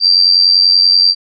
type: tone with amplitude modulation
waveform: sine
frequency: 4699 Hz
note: D8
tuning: in tune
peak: -3 dBFS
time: 0-1.15 s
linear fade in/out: 50 ms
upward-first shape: sine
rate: 90.3 Hz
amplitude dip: 70%
effects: none